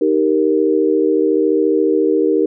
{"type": "chord", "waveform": "sine", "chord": "Eb major", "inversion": "none", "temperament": "equal", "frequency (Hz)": [311.1, 392, 466.2], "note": ["Eb4", "G4", "Bb4"], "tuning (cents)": [0, 0, 0], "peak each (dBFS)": -16, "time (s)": [0.01, 2.46], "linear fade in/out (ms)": 5, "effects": []}